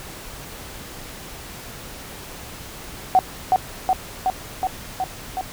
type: tone with echo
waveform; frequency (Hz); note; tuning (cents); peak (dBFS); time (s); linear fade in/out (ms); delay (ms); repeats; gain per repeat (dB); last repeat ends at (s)
sine; 750; F#5; +23; -10; 3.15-3.19; 0; 370; 6; -2; 5.41
effects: pink hiss -37 dBFS RMS until 5.52 s